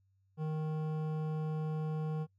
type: tone with hard clipping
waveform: triangle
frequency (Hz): 155.56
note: D#3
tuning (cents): 0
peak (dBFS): -35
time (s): 0.37-2.27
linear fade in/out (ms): 50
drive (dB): 16
effects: noise-tail reverb RT60 0.1 s tail -23 dB re dry + added 96 Hz sine -69 dBFS peak until 2.38 s